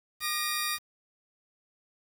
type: tone cluster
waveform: 20% pulse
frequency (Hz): 1212 / 1883 / 4739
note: D#6 / A#6 / D8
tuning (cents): -46 / +17 / +15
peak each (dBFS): -28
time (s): 0.2-0.79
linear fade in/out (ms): 50
effects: 8-bit